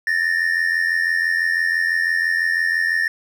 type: tone pair together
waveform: triangle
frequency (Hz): 1760 / 1846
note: A6 / A#6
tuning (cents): 0 / -17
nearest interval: minor second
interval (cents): 83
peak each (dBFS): -18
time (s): 0.07-3.08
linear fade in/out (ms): 2
effects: none